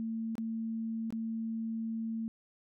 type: tone with dropouts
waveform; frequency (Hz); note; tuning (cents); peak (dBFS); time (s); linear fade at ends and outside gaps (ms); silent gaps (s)
sine; 225; A3; +39; -33; 0-2.28; 0; 0.354-0.381 / 1.105-1.125
effects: none